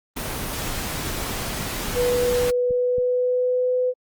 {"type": "noise", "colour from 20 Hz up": "pink", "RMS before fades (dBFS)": -28, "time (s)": [0.16, 2.51], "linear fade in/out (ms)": 10}
{"type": "click train", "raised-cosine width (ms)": 5, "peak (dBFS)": -23, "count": 8, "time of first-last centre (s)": [1.06, 2.983], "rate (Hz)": 3.64}
{"type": "tone with pitch glide", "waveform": "sine", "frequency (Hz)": [490.3, 502.9], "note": ["B4", "B4"], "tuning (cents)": [-13, 31], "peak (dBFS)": -18, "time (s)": [1.94, 3.94], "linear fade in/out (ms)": 50, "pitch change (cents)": 44, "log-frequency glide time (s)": [2.27, 3.75]}
{"effects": ["Opus 24 kbps"]}